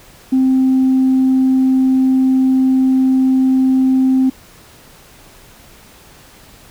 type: tone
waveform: sine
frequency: 261.6 Hz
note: C4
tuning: in tune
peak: -8 dBFS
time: 0.32-4.3 s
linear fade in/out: 10 ms
effects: tanh soft clip ceiling -6 dBFS + pink hiss -43 dBFS RMS until 6.7 s